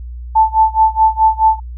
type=tone with tremolo; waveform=sine; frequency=880 Hz; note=A5; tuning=in tune; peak=-5 dBFS; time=0.35-1.6 s; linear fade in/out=10 ms; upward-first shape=sine; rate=4.7 Hz; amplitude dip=95%; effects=added 60 Hz sine -25 dBFS peak until 1.77 s